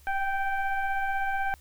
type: tone with frequency modulation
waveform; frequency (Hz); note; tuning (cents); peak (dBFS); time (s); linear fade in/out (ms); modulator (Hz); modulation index
sine; 784; G5; 0; -25; 0.07-1.54; 0; 776; 1.2
effects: added 71 Hz sine -53 dBFS peak until 1.6 s + white hiss -60 dBFS RMS until 1.6 s